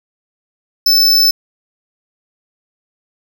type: tone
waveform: square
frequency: 5274 Hz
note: E8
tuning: in tune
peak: -8 dBFS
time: 0.86-1.31 s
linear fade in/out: 5 ms
effects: none